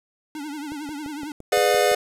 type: tone with vibrato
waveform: square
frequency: 295.2 Hz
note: D4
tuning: 9 cents sharp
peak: -31 dBFS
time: 0.35-1.32 s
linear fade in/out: 2 ms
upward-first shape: triangle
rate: 11 Hz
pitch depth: 120 cents each way
type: click train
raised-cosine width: 2 ms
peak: -26 dBFS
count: 8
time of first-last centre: 0.72-1.917 s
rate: 5.85 Hz
type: chord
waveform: square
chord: G# diminished seventh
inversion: none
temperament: just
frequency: 415.3 / 498.4 / 598 / 717.6 Hz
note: G#4 / B4 / D5 / F5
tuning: 0 / +16 / +31 / +47 cents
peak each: -23 dBFS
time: 1.52-1.95 s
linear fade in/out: 5 ms
effects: resampled to 32000 Hz + 8-bit